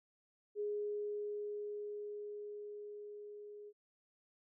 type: tone with level ramp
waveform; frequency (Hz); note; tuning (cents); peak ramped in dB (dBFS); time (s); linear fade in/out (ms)
sine; 415.3; G#4; 0; -35 to -49; 0.55-3.73; 50
effects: none